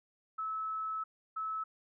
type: tone bursts at uneven times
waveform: sine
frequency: 1300 Hz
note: E6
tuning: 24 cents flat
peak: -34 dBFS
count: 2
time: 0.38-1.04 / 1.36-1.64 s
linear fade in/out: 10 ms
effects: none